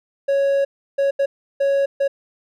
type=tone bursts at uneven times; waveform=triangle; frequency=554.4 Hz; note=C#5; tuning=in tune; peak=-13 dBFS; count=5; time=0.28-0.65 / 0.98-1.11 / 1.19-1.26 / 1.6-1.86 / 2-2.08 s; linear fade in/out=10 ms; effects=none